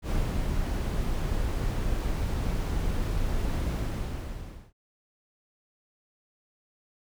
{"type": "noise with ADSR envelope", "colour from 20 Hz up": "brown", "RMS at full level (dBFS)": -26, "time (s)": [0.02, 4.73], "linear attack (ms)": 82, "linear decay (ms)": 210, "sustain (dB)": -2, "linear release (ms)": 1000, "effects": []}